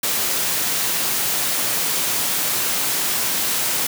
white high-pass noise, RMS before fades -21 dBFS, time 0.03-3.87 s, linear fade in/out 5 ms, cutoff 100 Hz, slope 48 dB/octave, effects none

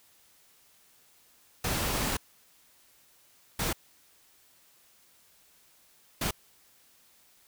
pink noise bursts at uneven times, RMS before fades -30 dBFS, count 3, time 1.64-2.17 / 3.59-3.73 / 6.21-6.31 s, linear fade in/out 5 ms, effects white hiss -62 dBFS RMS until 7.47 s

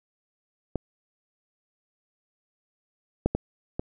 clicks, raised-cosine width 2 ms, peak -13 / -8 / -11 / -15 dBFS, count 4, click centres 0.757 / 3.26 / 3.35 / 3.795 s, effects none

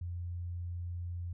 sine tone, 87.31 Hz, F2, in tune, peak -36 dBFS, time 0.01-1.33 s, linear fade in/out 5 ms, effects none

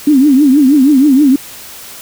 sine tone with vibrato, 278.6 Hz, C#4, 9 cents sharp, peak -4 dBFS, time 0.07-1.36 s, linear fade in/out 5 ms, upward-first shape triangle, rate 6.3 Hz, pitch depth 190 cents each way, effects white hiss -31 dBFS RMS until 2.01 s

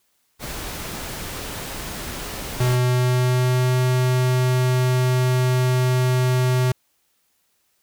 pink noise, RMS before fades -31 dBFS, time 0.39-2.79 s, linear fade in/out 50 ms
square tone with pitch glide, 124.9 to 126.94 Hz, B2 to B2, +20 to +48 cents, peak -17 dBFS, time 2.6-6.72 s, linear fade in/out 5 ms, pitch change +28 cents, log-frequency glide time 2.82-3.77 s
effects white hiss -67 dBFS RMS until 7.82 s

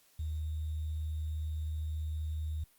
sine tone with sample-and-hold, 77.78 Hz, D#2, in tune, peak -33 dBFS, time 0.19-2.64 s, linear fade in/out 5 ms, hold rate 3675 Hz, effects white hiss -66 dBFS RMS until 2.78 s + Opus 48 kbps

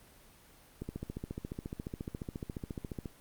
click train, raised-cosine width 3 ms, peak -25 dBFS, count 33, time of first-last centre 0.82-3.058 s, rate 14.3 Hz, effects pink hiss -59 dBFS RMS until 3.2 s + Opus 24 kbps

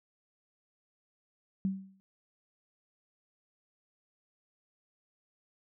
sine tone with exponential decay, 192.3 Hz, G3, 33 cents flat, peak -25 dBFS, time 1.65-2 s, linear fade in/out 0 ms, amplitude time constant 74 ms, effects none

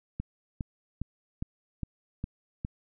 click train, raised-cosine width 5 ms, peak -20 dBFS, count 7, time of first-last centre 0.2-2.649 s, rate 2.45 Hz, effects none

